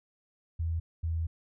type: tone pair in turn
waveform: sine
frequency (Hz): 82.41 / 82.03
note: E2 / E2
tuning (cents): 0 / -8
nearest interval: unison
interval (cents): 8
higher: first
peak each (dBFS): -28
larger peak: neither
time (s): 0.59-0.8 / 1.03-1.27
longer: second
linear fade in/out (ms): 10
effects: none